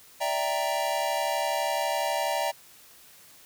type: chord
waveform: square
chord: E half-diminished seventh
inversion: third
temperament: equal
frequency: 587.3 / 659.3 / 784 / 932.3 Hz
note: D5 / E5 / G5 / Bb5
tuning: 0 / 0 / 0 / 0 cents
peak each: -32 dBFS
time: 0.2-2.52 s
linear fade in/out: 20 ms
effects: white hiss -53 dBFS RMS until 3.45 s